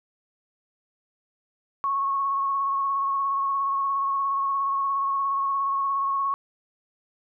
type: tone with vibrato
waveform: sine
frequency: 1100 Hz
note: C#6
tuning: 14 cents flat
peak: -22 dBFS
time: 1.84-6.34 s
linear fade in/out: 0 ms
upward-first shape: sine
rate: 17 Hz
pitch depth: 23 cents each way
effects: none